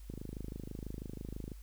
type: click train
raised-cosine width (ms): 3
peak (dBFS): -29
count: 38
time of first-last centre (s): 0.1-1.518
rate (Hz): 26.1
effects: added 50 Hz sine -47 dBFS peak until 1.62 s + white hiss -64 dBFS RMS until 1.62 s